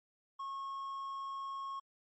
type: tone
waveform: triangle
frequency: 1091 Hz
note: C#6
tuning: 28 cents flat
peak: -37 dBFS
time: 0.39-1.8 s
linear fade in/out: 10 ms
effects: MP3 32 kbps